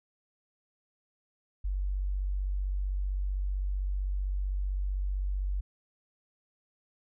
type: tone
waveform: sine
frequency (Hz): 47.81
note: G1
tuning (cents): -43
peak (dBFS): -28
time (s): 1.64-5.61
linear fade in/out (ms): 10
effects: none